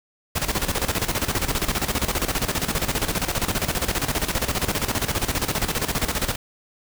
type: noise with tremolo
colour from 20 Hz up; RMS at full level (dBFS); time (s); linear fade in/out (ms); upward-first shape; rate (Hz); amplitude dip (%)
pink; -22; 0.35-6.36; 10; square; 15; 70
effects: none